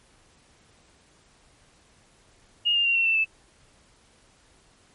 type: tone with pitch steps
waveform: sine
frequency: 2852 / 2806 / 2761 / 2717 / 2673 / 2630 Hz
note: F7 / F7 / F7 / F7 / E7 / E7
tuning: +36 / +8 / -20 / -48 / +23 / -5 cents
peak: -19 dBFS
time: 2.65-3.25 s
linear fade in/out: 20 ms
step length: 100 ms
effects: pink hiss -59 dBFS RMS until 4.94 s + MP3 48 kbps